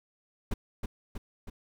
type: noise with echo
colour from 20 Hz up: brown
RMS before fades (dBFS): -29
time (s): 0.51-0.54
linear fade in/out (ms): 5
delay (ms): 320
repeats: 3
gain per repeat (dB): -4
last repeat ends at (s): 1.5
effects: none